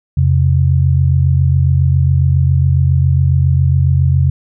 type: tone pair together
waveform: sine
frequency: 86.4 / 133.69 Hz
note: F2 / C3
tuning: -18 / +38 cents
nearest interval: minor sixth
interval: 756 cents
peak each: -11 dBFS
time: 0.17-4.3 s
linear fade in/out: 5 ms
effects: none